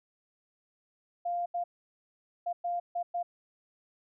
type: tone bursts at uneven times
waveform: sine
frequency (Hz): 698.5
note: F5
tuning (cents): 0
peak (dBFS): -29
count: 6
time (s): 1.25-1.46 / 1.54-1.64 / 2.46-2.53 / 2.64-2.8 / 2.95-3.03 / 3.14-3.23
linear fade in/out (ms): 10
effects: none